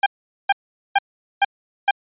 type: tone bursts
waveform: sawtooth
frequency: 797 Hz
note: G5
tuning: 28 cents sharp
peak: -8 dBFS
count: 5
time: 0.03-1.91 s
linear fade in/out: 5 ms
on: 32 ms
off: 430 ms
effects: resampled to 8000 Hz